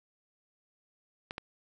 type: clicks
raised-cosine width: 0.3 ms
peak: -21 dBFS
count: 2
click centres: 1.309 / 1.381 s
effects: none